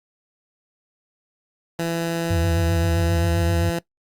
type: tone with pitch glide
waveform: 15% pulse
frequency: 167.3 to 169.24 Hz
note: E3 to E3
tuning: +26 to +46 cents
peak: -16 dBFS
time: 1.79-3.79 s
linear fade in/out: 2 ms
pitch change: +20 cents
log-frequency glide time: 2.81-3.29 s
type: tone with vibrato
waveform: sine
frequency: 87.31 Hz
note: F2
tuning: in tune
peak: -19 dBFS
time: 2.3-3.7 s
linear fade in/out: 5 ms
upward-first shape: sine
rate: 7.6 Hz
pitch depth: 180 cents each way
effects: noise-tail reverb RT60 0.1 s tail -20 dB re dry + Opus 48 kbps